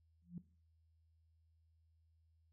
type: tone with exponential growth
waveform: sine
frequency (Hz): 174.61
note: F3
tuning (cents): 0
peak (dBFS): -40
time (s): 0.22-0.38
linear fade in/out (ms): 2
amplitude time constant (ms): 34
effects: noise-tail reverb RT60 0.4 s tail -17 dB re dry + added 81 Hz sine -70 dBFS peak until 2.52 s